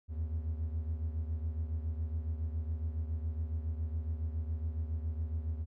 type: beating tone pair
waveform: triangle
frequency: 77.78 / 84.98 Hz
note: D#2 / F2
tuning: 0 / -47 cents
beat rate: 7.2 Hz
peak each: -32 / -38 dBFS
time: 0.08-5.66 s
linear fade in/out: 50 ms
effects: none